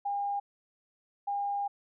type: tone bursts at uneven times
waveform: sine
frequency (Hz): 807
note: G#5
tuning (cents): -50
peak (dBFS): -29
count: 2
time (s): 0.05-0.4 / 1.27-1.68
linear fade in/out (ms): 10
effects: none